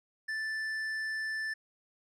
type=tone with tanh clipping; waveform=sine; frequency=1760 Hz; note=A6; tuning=in tune; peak=-34 dBFS; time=0.28-1.54 s; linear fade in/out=10 ms; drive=8 dB; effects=none